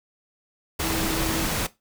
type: tone in noise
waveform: sine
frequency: 323.9 Hz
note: E4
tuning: 30 cents flat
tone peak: -28 dBFS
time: 0.82-1.45 s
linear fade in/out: 10 ms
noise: pink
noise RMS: -26 dBFS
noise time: 0.79-1.67 s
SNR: -5 dB
effects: noise-tail reverb RT60 0.2 s tail -17 dB re dry